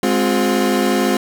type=chord; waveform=30% pulse; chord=F minor; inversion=first; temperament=equal with one note detuned; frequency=207.7 / 261.6 / 357.6 Hz; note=Ab3 / C4 / F4; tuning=0 / 0 / +41 cents; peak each=-16 dBFS; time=0.03-1.17 s; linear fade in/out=2 ms; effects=none